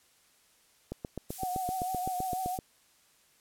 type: click train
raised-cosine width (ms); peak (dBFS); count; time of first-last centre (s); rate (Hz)
2; -22; 14; 0.92-2.589; 7.79
type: noise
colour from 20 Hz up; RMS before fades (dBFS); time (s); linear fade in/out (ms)
violet; -39; 1.29-2.59; 20
type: tone with vibrato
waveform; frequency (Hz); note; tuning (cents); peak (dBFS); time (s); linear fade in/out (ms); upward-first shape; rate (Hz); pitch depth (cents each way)
sine; 740; F#5; 0; -31; 1.38-2.59; 50; triangle; 6.1; 58
effects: white hiss -65 dBFS RMS until 3.4 s + low-pass 12000 Hz 12 dB/octave